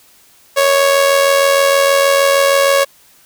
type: tone with amplitude modulation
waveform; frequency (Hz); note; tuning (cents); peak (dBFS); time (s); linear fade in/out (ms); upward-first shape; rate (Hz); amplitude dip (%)
sawtooth; 554.4; C#5; 0; -3; 0.56-2.85; 20; sine; 86.4; 50
effects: white hiss -48 dBFS RMS until 3.25 s